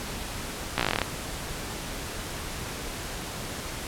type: slowing click train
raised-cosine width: 0.3 ms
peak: -7 dBFS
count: 12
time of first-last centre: 0.78-1.017 s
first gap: 15 ms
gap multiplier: 1.07
effects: pink hiss -35 dBFS RMS until 3.87 s + low-pass 12000 Hz 12 dB/octave